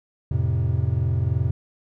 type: chord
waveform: triangle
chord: F major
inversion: none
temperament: equal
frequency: 87.31 / 110 / 130.81 Hz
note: F2 / A2 / C3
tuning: 0 / 0 / 0 cents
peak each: -22 dBFS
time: 0.31-1.51 s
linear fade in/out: 5 ms
effects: none